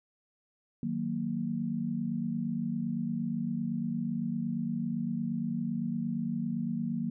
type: chord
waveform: sine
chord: D# minor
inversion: none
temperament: equal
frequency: 155.56 / 185 / 233.1 Hz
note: D#3 / F#3 / A#3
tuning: 0 / 0 / 0 cents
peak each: -37 / -35 / -32 dBFS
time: 0.83-7.1 s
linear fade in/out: 2 ms
effects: none